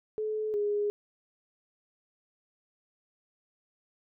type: tone pair in turn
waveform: sine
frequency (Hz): 430.7 / 413.3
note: A4 / G#4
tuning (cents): -37 / -8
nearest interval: minor second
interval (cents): 71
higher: first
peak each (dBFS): -29 / -26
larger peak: second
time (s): 0.18-0.54 / 0.54-0.9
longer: neither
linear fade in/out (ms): 0
effects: none